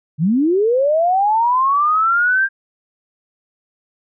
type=linear sweep; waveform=sine; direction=up; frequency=138.8 to 1605 Hz; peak=-12 dBFS; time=0.18-2.49 s; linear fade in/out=50 ms; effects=none